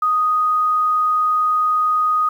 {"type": "tone", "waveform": "sine", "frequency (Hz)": 1244.5, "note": "D#6", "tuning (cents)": 0, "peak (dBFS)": -14, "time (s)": [0.02, 2.29], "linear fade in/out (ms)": 5, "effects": ["8-bit"]}